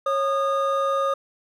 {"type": "tone pair together", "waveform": "triangle", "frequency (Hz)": [548.3, 1227], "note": ["C#5", "D#6"], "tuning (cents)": [-19, -25], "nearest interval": "octave + major second", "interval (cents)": 1394, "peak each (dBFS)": -21, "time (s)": [0.06, 1.14], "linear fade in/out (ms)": 5, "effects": []}